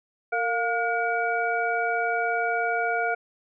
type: tone cluster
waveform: sine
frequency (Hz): 458.4 / 704 / 1435 / 2284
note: A#4 / F5 / F6 / D7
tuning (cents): -29 / +14 / +47 / -49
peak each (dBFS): -30 / -26 / -27 / -33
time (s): 0.32-3.15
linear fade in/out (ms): 10
effects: none